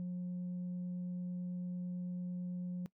sine tone, 179.1 Hz, F3, 44 cents sharp, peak -35 dBFS, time 0-2.86 s, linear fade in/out 0 ms, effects noise-tail reverb RT60 0.1 s tail -22 dB re dry + tanh soft clip ceiling -36 dBFS

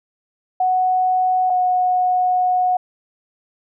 sine tone pair in turn, 740 / 731.1 Hz, F#5 / F#5, 0 / -21 cents, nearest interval unison, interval 21 cents, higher first, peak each -14 / -14 dBFS, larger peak neither, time 0.6-1.5 / 1.5-2.77 s, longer second, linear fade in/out 5 ms, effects none

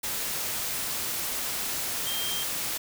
sine tone in noise, 3180 Hz, G7, 24 cents sharp, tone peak -32 dBFS, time 2.06-2.44 s, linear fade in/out 10 ms, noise white, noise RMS -31 dBFS, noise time 0.03-2.78 s, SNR -4 dB, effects none

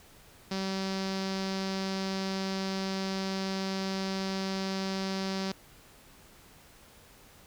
sawtooth tone with low-pass filter, 191.9 Hz, G3, 37 cents flat, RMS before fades -33 dBFS, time 0.51-5.52 s, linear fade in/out 5 ms, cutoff 5000 Hz, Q 3.5, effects pink hiss -56 dBFS RMS until 7.46 s

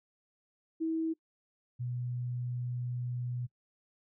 sine tone pair in turn, 323.3 / 122.93 Hz, E4 / B2, -34 / -8 cents, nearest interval octave + perfect fourth, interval 1674 cents, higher first, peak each -29 / -33 dBFS, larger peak first, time 0.8-1.14 / 1.79-3.47 s, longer second, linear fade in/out 20 ms, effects noise-tail reverb RT60 0.1 s tail -22 dB re dry

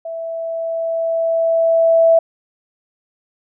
sine tone with level ramp, 659.3 Hz, E5, in tune, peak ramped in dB -24 to -7 dBFS, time 0.05-2.19 s, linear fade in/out 5 ms, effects none

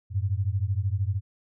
sine beating tone pair, 92.5 / 105.5 Hz, F#2 / G#2, 0 / +28 cents, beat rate 13 Hz, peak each -26 / -27 dBFS, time 0.1-1.21 s, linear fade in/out 50 ms, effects none

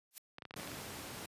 blue noise with exponential growth, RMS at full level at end -42 dBFS, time 0.11-0.18 s, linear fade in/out 0 ms, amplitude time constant 15 ms
clicks, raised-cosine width 0.3 ms, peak -30 dBFS, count 9, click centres 0.384 / 0.422 / 0.453 / 0.509 / 0.54 / 0.598 / 0.632 / 0.675 / 0.717 s
pink noise, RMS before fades -45 dBFS, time 0.56-1.26 s, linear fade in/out 5 ms
effects high-pass 100 Hz 12 dB/octave + resampled to 32000 Hz

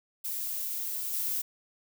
violet noise with level steps, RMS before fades -34 / -31 dBFS, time 0.24-1.42 s, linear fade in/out 10 ms, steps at 1.13 s, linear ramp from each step 10 ms, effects none

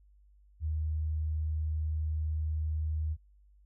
sine tone, 77.78 Hz, D#2, in tune, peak -29 dBFS, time 0.6-3.17 s, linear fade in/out 50 ms, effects added 50 Hz sine -58 dBFS peak until 3.65 s

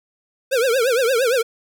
square tone with vibrato, 493.9 Hz, B4, in tune, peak -16 dBFS, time 0.51-1.43 s, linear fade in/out 20 ms, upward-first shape triangle, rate 8.7 Hz, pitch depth 210 cents each way, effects none

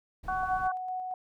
brown noise, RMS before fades -44 dBFS, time 0.23-0.68 s, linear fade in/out 10 ms
harmonic tone, 373.9 Hz, F#4, 18 cents sharp, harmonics 2 / 3 / 4, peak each -30 / -34 / -36 dBFS, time 0.28-0.72 s, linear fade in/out 5 ms
sine tone with tremolo, 740 Hz, F#5, in tune, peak -31 dBFS, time 0.43-1.14 s, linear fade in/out 2 ms, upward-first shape square, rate 4.4 Hz, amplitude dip 25%
effects none

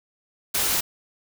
white noise, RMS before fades -23 dBFS, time 0.54-0.81 s, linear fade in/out 10 ms, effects none

